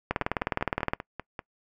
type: two click trains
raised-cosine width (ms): 0.5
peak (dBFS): -19 / -10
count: 7 / 17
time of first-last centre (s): 0.22-1.392 / 0.11-0.935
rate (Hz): 5.12 / 19.4
effects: noise-tail reverb RT60 0.1 s tail -24 dB re dry